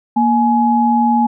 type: tone pair together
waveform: sine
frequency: 234.7 / 842 Hz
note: A#3 / G#5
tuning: +12 / +24 cents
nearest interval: octave + minor seventh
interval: 2212 cents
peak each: -13 dBFS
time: 0.16-1.27 s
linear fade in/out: 10 ms
effects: none